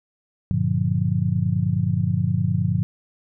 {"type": "chord", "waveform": "sine", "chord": "G minor seventh", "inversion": "none", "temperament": "just", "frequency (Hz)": [98, 117.6, 147, 176.4], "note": ["G2", "Bb2", "D3", "F3"], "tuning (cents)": [0, 16, 2, 18], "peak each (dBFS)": -24, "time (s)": [0.51, 2.83], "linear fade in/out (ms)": 0, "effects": []}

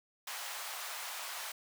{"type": "high-pass noise", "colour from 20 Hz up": "pink", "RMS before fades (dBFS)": -42, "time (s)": [0.27, 1.52], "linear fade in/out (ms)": 5, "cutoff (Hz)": 760, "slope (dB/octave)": 24, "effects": []}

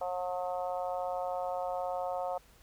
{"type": "harmonic tone", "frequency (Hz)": 180.7, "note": "F#3", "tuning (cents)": -41, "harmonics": [3, 4, 5, 6, 7], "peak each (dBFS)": [-36, -35, -41, -47, -47], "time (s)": [0.01, 2.38], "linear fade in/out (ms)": 5, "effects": ["added 50 Hz sine -62 dBFS peak until 2.62 s", "pink hiss -62 dBFS RMS until 2.62 s"]}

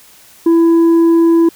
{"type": "tone with tanh clipping", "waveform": "triangle", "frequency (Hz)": 333, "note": "E4", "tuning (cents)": 18, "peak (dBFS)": -7, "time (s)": [0.46, 1.49], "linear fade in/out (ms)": 5, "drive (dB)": 8, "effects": ["white hiss -43 dBFS RMS until 1.55 s"]}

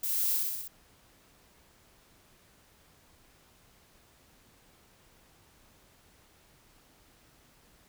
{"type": "noise with echo", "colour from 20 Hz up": "violet", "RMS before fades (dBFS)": -32, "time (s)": [0.03, 0.37], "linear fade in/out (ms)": 5, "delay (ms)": 62, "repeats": 5, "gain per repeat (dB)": -2, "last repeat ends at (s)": 0.68, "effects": ["pink hiss -62 dBFS RMS until 7.88 s"]}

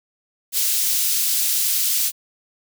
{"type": "high-pass noise", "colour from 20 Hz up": "white", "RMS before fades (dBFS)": -20, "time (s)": [0.52, 2.12], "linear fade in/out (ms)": 50, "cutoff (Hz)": 3700, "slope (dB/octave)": 12, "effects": []}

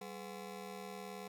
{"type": "ring-modulated tone", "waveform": "20% pulse", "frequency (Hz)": 307.2, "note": "D#4", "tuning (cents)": -22, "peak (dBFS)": -37, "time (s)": [0.01, 1.28], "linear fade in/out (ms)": 5, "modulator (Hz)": 114, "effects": []}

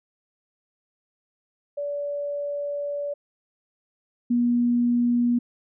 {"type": "tone pair in turn", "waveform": "sine", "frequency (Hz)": [576, 240.6], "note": ["D5", "B3"], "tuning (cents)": [-34, -45], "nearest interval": "octave + minor third", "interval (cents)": 1511, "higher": "first", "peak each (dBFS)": [-26, -18], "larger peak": "second", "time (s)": [[1.77, 3.14], [4.3, 5.39]], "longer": "first", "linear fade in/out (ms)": 10, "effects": []}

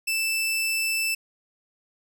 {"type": "tone", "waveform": "sawtooth", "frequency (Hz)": 2646, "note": "E7", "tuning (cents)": 6, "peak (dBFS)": -20, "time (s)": [0.07, 1.15], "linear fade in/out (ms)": 10, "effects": []}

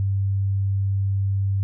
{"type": "tone", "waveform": "sine", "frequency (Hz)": 98, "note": "G2", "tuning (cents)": 0, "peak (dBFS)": -19, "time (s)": [0, 1.63], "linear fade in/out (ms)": 0, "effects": []}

